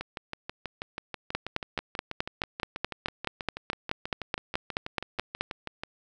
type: two click trains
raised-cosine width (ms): 0.3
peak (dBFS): -18 / -11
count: 37 / 20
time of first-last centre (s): 0.01-5.835 / 1.35-5.41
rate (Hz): 6.18 / 4.68
effects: none